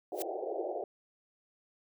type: noise with exponential growth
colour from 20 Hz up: blue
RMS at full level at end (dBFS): -35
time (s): 0.12-0.22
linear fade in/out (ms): 0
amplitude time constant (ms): 20
type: band-pass noise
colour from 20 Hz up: pink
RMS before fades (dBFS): -37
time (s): 0.12-0.84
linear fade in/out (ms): 2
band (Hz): 340 to 780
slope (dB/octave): 96
effects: none